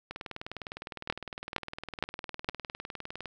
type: two click trains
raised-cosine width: 0.3 ms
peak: -22 / -11 dBFS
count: 63 / 4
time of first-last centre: 0.11-3.257 / 1.1-2.489 s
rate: 19.7 / 2.16 Hz
effects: none